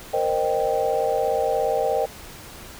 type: chord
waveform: sine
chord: C minor seventh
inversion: third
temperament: equal with one note detuned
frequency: 466.2 / 523.3 / 614.4 / 784 Hz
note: Bb4 / C5 / Eb5 / G5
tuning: 0 / 0 / -22 / 0 cents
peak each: -25 dBFS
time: 0.13-2.06 s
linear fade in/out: 10 ms
effects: pink hiss -41 dBFS RMS until 2.79 s